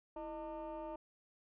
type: tone with frequency modulation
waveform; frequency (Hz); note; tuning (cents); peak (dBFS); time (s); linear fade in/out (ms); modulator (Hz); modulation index
sine; 616; D#5; -17; -40; 0.16-0.96; 5; 287; 1.2
effects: tanh soft clip ceiling -40 dBFS